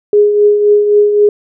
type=tone with tremolo; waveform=sine; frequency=414.7 Hz; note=G#4; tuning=3 cents flat; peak=-3 dBFS; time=0.13-1.29 s; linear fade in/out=2 ms; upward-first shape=triangle; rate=3.8 Hz; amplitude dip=55%; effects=none